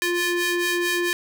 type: ring-modulated tone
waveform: sawtooth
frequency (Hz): 698.5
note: F5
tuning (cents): 0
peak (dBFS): -14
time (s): 0.02-1.13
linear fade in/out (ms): 0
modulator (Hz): 1050
effects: none